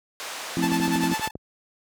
pink band-pass noise, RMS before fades -35 dBFS, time 0.2-1.28 s, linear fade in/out 0 ms, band 740 to 9000 Hz, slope 12 dB/octave
sine chord, F major seventh, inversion none, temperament equal, 174.61 / 220 / 261.6 / 329.6 Hz, F3 / A3 / C4 / E4, 0 / 0 / 0 / 0 cents, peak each -27 / -31 / -26 / -27 dBFS, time 0.57-1.14 s, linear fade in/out 0 ms
sawtooth tone with tremolo, 876 Hz, A5, 8 cents flat, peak -19 dBFS, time 0.62-1.31 s, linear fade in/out 5 ms, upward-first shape triangle, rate 10 Hz, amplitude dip 100%
click train, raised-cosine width 2 ms, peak -20 dBFS, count 10, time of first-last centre 0.64-1.354 s, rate 12.6 Hz
effects high-pass 60 Hz 12 dB/octave

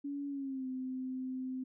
sine tone with pitch glide, 283.3 to 258.3 Hz, C#4 to C4, +38 to -22 cents, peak -36 dBFS, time 0.04-1.64 s, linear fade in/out 10 ms, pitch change -160 cents, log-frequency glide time 0.28-0.67 s, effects none

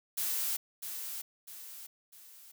blue noise with echo, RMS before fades -33 dBFS, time 0.17-0.57 s, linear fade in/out 10 ms, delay 650 ms, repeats 3, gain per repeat -7 dB, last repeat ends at 2.52 s, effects none

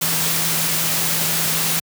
sine tone in noise, 163.6 Hz, E3, 13 cents flat, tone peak -29 dBFS, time 0.01-1.8 s, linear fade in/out 10 ms, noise white, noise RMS -20 dBFS, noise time 0.01-1.8 s, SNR -12 dB, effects high-pass 100 Hz 12 dB/octave

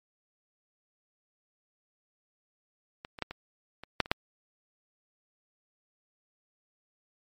clicks, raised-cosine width 0.3 ms, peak -24 / -26 / -15 / -22 / -26 / -6 / -26 / -7 dBFS, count 8, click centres 3.049 / 3.188 / 3.223 / 3.31 / 3.836 / 4.003 / 4.059 / 4.115 s, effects MP3 64 kbps

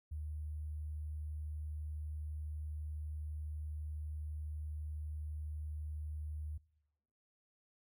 sine tone with sample-and-hold, 76 Hz, D#2, 40 cents flat, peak -39 dBFS, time 0.11-6.58 s, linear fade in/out 10 ms, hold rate 11025 Hz, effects noise-tail reverb RT60 0.9 s tail -23 dB re dry

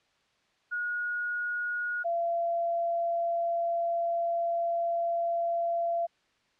sine tone pair in turn, 1446 / 681.1 Hz, F#6 / F5, -40 / -44 cents, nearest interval octave + minor second, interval 1304 cents, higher first, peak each -29 / -26 dBFS, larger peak second, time 0.71-2.04 / 2.04-6.07 s, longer second, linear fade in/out 20 ms, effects white hiss -69 dBFS RMS until 6.59 s + low-pass 4000 Hz 12 dB/octave

